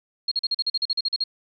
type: tone bursts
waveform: sine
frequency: 4273 Hz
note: C8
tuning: 36 cents sharp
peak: -20 dBFS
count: 13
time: 0.28-1.239 s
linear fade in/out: 5 ms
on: 35 ms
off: 42 ms
effects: none